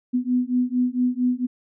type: beating tone pair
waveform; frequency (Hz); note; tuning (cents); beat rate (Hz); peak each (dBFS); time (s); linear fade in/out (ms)
sine; 246.9 / 251.3; B3 / B3; 0 / +30; 4.4; -22; 0.13-1.47; 20
effects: none